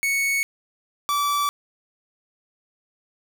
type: tone pair in turn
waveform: 45% pulse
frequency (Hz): 2217 / 1156.6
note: C#7 / D6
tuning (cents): 0 / -27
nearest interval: major seventh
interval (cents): 1127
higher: first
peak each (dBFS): -20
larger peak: neither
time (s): 0.03-0.43 / 1.09-1.49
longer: neither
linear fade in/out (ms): 0
effects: 10-bit